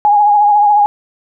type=tone with vibrato; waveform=sine; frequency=828 Hz; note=G#5; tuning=5 cents flat; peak=-6 dBFS; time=0.05-0.86 s; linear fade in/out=0 ms; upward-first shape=triangle; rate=14 Hz; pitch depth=44 cents each way; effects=none